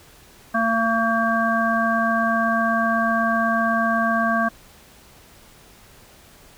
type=harmonic tone; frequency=227 Hz; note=A#3; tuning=46 cents flat; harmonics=1 / 3 / 5 / 7; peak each=-23 / -23 / -23 / -23 dBFS; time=0.54-4.49 s; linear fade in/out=10 ms; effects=pink hiss -49 dBFS RMS until 6.57 s

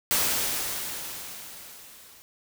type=noise with level ramp; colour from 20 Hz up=white; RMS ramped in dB=-23 to -52 dBFS; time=0.11-2.22 s; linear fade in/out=0 ms; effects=none

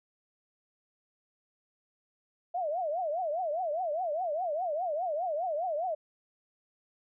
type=tone with vibrato; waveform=sine; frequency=663 Hz; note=E5; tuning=10 cents sharp; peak=-29 dBFS; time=2.54-5.95 s; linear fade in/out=10 ms; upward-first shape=triangle; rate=4.9 Hz; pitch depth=260 cents each way; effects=none

